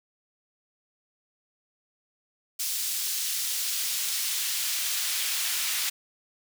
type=noise with high-pass filter sweep; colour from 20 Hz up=pink; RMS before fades=-29 dBFS; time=2.59-5.9 s; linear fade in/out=10 ms; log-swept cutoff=4800 to 2400 Hz; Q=0.73; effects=none